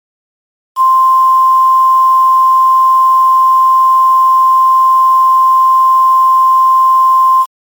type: tone with quantisation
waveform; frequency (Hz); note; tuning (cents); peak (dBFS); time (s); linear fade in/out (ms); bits
sine; 1046.5; C6; 0; -4; 0.76-7.46; 50; 5
effects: MP3 96 kbps